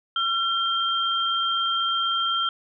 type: tone pair together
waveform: sine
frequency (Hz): 1361 / 3174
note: F6 / G7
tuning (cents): -45 / +21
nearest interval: octave + minor third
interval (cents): 1466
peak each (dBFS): -24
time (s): 0.16-2.49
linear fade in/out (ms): 2
effects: none